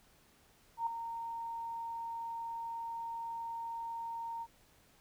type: tone with ADSR envelope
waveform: sine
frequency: 922 Hz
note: A#5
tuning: 19 cents flat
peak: -29 dBFS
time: 0.77-4.47 s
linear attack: 96 ms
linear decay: 4 ms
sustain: -9 dB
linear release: 49 ms
effects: pink hiss -66 dBFS RMS until 5 s